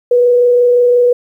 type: tone with frequency modulation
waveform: sine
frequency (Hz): 488.1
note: B4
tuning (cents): -20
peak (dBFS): -6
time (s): 0.11-1.13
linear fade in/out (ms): 5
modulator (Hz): 25.7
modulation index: 0.21
effects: 8-bit